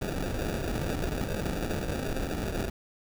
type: noise with sample-and-hold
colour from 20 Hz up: pink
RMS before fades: -31 dBFS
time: 0.01-2.7 s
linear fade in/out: 10 ms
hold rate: 1050 Hz
effects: none